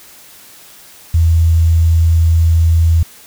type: tone with quantisation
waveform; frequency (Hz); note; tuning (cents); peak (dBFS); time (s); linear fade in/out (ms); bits
sine; 82.41; E2; 0; -7; 1.14-3.03; 5; 6
effects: white hiss -40 dBFS RMS until 3.26 s